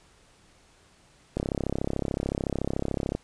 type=click train; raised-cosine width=2 ms; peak=-14 dBFS; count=61; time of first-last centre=1.37-3.15 s; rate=33.7 Hz; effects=pink hiss -59 dBFS RMS until 3.23 s + resampled to 22050 Hz